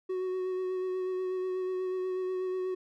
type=tone with vibrato; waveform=triangle; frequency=370.7 Hz; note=F#4; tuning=3 cents sharp; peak=-28 dBFS; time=0.09-2.75 s; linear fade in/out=10 ms; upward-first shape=sine; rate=8.2 Hz; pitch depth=17 cents each way; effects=none